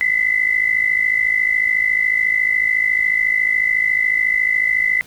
sine tone pair together, 1992 / 2046 Hz, B6 / C7, +14 / -39 cents, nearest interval unison, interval 47 cents, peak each -17 dBFS, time 0.01-5.01 s, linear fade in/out 0 ms, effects pink hiss -45 dBFS RMS until 5.06 s

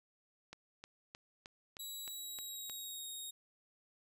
click train, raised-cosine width 0.2 ms, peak -31 dBFS, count 8, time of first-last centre 0.53-2.697 s, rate 3.23 Hz
15% pulse tone with pitch glide, 3900 to 3743 Hz, B7 to A#7, -23 to +6 cents, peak -37 dBFS, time 1.79-3.31 s, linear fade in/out 10 ms, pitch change -71 cents, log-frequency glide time 2.05-3.06 s
effects none

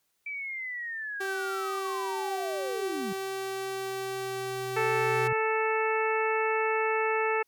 sine linear sweep, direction down, 2327 to 176.6 Hz, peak -33 dBFS, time 0.26-3.13 s, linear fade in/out 5 ms
sawtooth tone, 385.9 Hz, G4, 27 cents flat, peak -28 dBFS, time 1.2-5.28 s, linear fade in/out 10 ms
triangle tone with exponential growth, 125.9 Hz, B2, 34 cents sharp, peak -30 dBFS, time 2.52-5.33 s, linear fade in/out 2 ms, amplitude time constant 610 ms
harmonic tone, 440 Hz, A4, in tune, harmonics 1 / 2 / 3 / 4 / 5 / 6, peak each -28 / -31 / -33 / -34 / -35 / -36 dBFS, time 4.76-7.43 s, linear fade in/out 10 ms
effects white hiss -75 dBFS RMS until 7.47 s

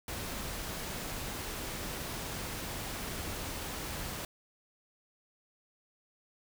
pink noise, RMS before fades -39 dBFS, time 0.08-4.25 s, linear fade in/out 2 ms, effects none

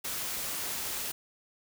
white noise, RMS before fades -35 dBFS, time 0.04-1.12 s, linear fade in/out 10 ms, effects none

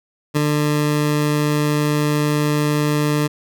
20% pulse tone with ADSR envelope, 148.9 Hz, D3, 24 cents sharp, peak -8 dBFS, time 0.34-3.28 s, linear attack 28 ms, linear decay 4 ms, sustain -3 dB, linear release 17 ms, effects none

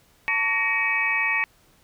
sine tone cluster, 889 / 1129 / 1870 / 2268 / 2562 Hz, A5 / C#6 / A#6 / C#7 / E7, +18 / +31 / +5 / +39 / -50 cents, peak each -32 / -33 / -25 / -24 / -27 dBFS, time 0.28-1.44 s, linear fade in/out 0 ms, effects pink hiss -59 dBFS RMS until 1.83 s

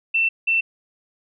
sine tone bursts at uneven times, 2683 Hz, E7, 30 cents sharp, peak -16 dBFS, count 2, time 0.14-0.29 / 0.47-0.61 s, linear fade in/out 10 ms, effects none

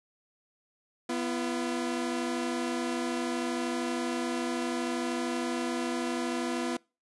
sawtooth tone pair together, 246.9 / 340 Hz, B3 / F4, 0 / -46 cents, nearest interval tritone, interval 554 cents, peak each -28 / -29 dBFS, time 1.09-6.77 s, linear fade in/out 5 ms, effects noise-tail reverb RT60 0.3 s tail -25 dB re dry + resampled to 24000 Hz

